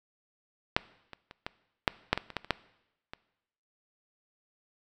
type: clicks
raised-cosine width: 0.3 ms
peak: -6 / -26 / -29 / -18 / -6 / -6 / -14 / -25 / -14 / -29 / -8 / -24 dBFS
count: 12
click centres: 0.765 / 1.133 / 1.311 / 1.465 / 1.878 / 2.13 / 2.176 / 2.303 / 2.367 / 2.446 / 2.507 / 3.135 s
effects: noise-tail reverb RT60 0.9 s tail -20 dB re dry